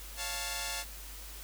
5% pulse chord, Db augmented, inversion none, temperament equal, 554.4 / 698.5 / 880 Hz, Db5 / F5 / A5, 0 / 0 / 0 cents, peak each -31 / -28 / -26 dBFS, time 0.16-0.85 s, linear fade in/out 50 ms, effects added 50 Hz sine -46 dBFS peak until 1.43 s + white hiss -48 dBFS RMS until 1.43 s

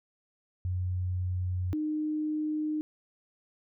sine tone pair in turn, 91 / 306.1 Hz, F#2 / D#4, -28 / -28 cents, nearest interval octave + major sixth, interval 2100 cents, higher second, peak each -28 dBFS, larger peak neither, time 0.65-1.73 / 1.73-2.81 s, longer neither, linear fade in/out 0 ms, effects none

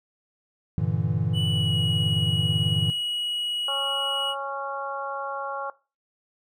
triangle chord, E half-diminished seventh, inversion first, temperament equal, 98 / 116.54 / 146.83 / 164.81 Hz, G2 / Bb2 / D3 / E3, 0 / 0 / 0 / 0 cents, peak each -26 dBFS, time 0.78-2.9 s, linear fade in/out 0 ms
triangle tone with pitch glide, 2960 to 2911 Hz, F#7 to F#7, 0 to -29 cents, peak -25 dBFS, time 1.33-4.35 s, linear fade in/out 50 ms, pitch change -29 cents, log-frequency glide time 1.47-1.73 s
harmonic tone, 276.1 Hz, C#4, 7 cents flat, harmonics 2 / 3 / 4 / 5, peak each -34 / -34 / -34 / -34 dBFS, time 3.68-5.7 s, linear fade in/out 2 ms
effects noise-tail reverb RT60 0.3 s tail -19 dB re dry

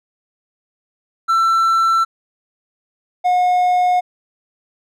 triangle tone pair in turn, 1340 / 722.7 Hz, E6 / F#5, +28 / -41 cents, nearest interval major seventh, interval 1069 cents, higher first, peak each -10 dBFS, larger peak neither, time 1.28-2.05 / 3.24-4.01 s, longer neither, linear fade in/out 20 ms, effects none

